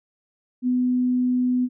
sine tone, 250 Hz, B3, 21 cents sharp, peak -18 dBFS, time 0.62-1.69 s, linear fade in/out 50 ms, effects none

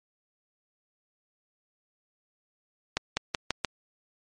accelerating click train, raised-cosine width 0.2 ms, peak -8 dBFS, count 5, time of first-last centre 2.97-3.647 s, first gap 200 ms, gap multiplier 0.89, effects MP3 48 kbps

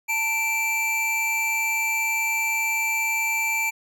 square tone pair together, 891 / 2338 Hz, A5 / D7, +22 / -8 cents, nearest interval octave + perfect fourth, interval 1670 cents, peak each -31 / -23 dBFS, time 0.08-3.71 s, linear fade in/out 20 ms, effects none

